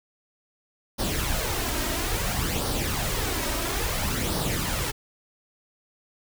pink noise with flanger, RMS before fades -27 dBFS, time 0.98-4.92 s, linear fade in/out 20 ms, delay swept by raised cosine 0.2 to 3.2 ms, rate 0.59 Hz, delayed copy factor +0.55, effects none

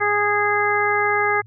harmonic tone, 413.2 Hz, G#4, 9 cents flat, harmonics 1 / 2 / 3 / 4 / 5, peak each -23 / -23 / -23 / -23 / -23 dBFS, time 0-1.42 s, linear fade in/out 20 ms, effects added 109 Hz sine -42 dBFS peak until 1.46 s

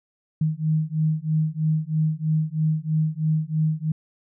sine beating tone pair, 154.9 / 158 Hz, D#3 / D#3, -7 / +27 cents, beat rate 3.1 Hz, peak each -23 dBFS, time 0.41-3.92 s, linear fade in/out 5 ms, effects none

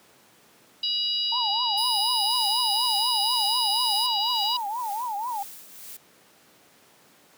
harmonic tone, 970 Hz, B5, 31 cents flat, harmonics 3 / 4 / 5, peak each -28 / -28 / -28 dBFS, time 0.83-4.57 s, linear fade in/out 5 ms
sine tone with vibrato, 896 Hz, A5, 31 cents sharp, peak -27 dBFS, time 1.32-5.43 s, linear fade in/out 5 ms, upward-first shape triangle, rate 4.1 Hz, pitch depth 230 cents each way
sawtooth tone, 4978 Hz, D#8, in tune, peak -25 dBFS, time 1.77-4.07 s, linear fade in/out 10 ms
blue noise with tremolo, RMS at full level -40 dBFS, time 2.3-5.97 s, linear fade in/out 5 ms, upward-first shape triangle, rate 2 Hz, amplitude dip 65%
effects pink hiss -56 dBFS RMS until 7.37 s + high-pass 200 Hz 12 dB/octave

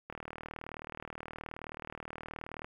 click train, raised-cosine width 0.5 ms, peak -26 dBFS, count 100, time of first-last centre 0.1-2.645 s, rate 38.9 Hz, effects 10-bit

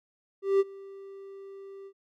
triangle tone with ADSR envelope, 392 Hz, G4, in tune, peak -16 dBFS, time 0.42-1.93 s, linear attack 180 ms, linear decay 33 ms, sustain -24 dB, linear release 66 ms, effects none

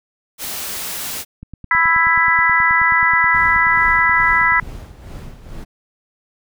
white noise, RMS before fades -26 dBFS, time 0.38-1.25 s, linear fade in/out 50 ms
click train, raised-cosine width 5 ms, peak -21 dBFS, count 31, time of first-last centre 1.43-4.628 s, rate 9.38 Hz
harmonic tone, 330.8 Hz, E4, 6 cents sharp, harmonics 3 / 4 / 5 / 6, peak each -18 / -18 / -19 / -14 dBFS, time 1.71-4.6 s, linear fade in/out 2 ms
brown noise with tremolo, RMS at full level -30 dBFS, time 3.33-5.65 s, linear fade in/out 20 ms, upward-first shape sine, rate 2.3 Hz, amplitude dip 65%
effects none

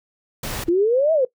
pink noise, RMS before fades -28 dBFS, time 0.43-0.64 s, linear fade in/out 5 ms
brown noise with exponential growth, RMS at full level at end -30 dBFS, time 0.6-0.69 s, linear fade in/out 1 ms, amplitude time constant 19 ms
sine exponential two-way sweep, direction up then down, 329.6 to 660 to 483.5 Hz, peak -14 dBFS, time 0.68-1.25 s, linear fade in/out 5 ms, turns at 1.13 s
effects noise-tail reverb RT60 0.1 s tail -19 dB re dry

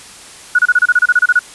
sine tone bursts, 1462 Hz, F#6, 21 cents flat, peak -6 dBFS, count 13, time 0.55-1.392 s, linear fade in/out 5 ms, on 38 ms, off 29 ms, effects white hiss -36 dBFS RMS until 1.54 s + resampled to 24000 Hz

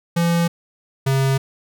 square tone pair in turn, 170 / 134.93 Hz, F3 / C#3, -46 / -46 cents, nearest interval major third, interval 400 cents, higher first, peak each -16 dBFS, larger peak neither, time 0.16-0.48 / 1.06-1.38 s, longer neither, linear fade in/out 10 ms, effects none

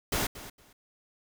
pink noise with echo, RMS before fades -29 dBFS, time 0.12-0.27 s, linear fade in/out 5 ms, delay 230 ms, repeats 2, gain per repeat -15 dB, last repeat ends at 0.73 s, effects none

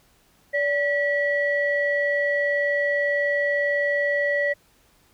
sine tone pair together, 576.4 / 1941 Hz, D5 / B6, -33 / -31 cents, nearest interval octave + major sixth, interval 2102 cents, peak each -22 dBFS, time 0.53-4.54 s, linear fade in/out 20 ms, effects tanh soft clip ceiling -12 dBFS + pink hiss -60 dBFS RMS until 5.13 s

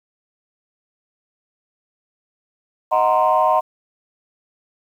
sine chord, C half-diminished seventh, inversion first, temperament equal with one note detuned, 624.8 / 740 / 932.3 / 1046.5 Hz, Eb5 / Gb5 / Bb5 / C6, +7 / 0 / 0 / 0 cents, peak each -18 dBFS, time 2.91-3.61 s, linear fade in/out 20 ms, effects tanh soft clip ceiling -6 dBFS + 8-bit

